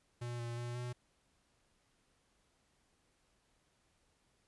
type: tone with pitch steps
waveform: square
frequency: 120.4 / 118.4 / 120.3 / 122.6 Hz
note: B2 / A#2 / B2 / B2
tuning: -44 / +27 / -45 / -12 cents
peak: -40 dBFS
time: 0.21-0.93 s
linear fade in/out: 10 ms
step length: 180 ms
effects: pink hiss -75 dBFS RMS until 4.47 s + resampled to 24000 Hz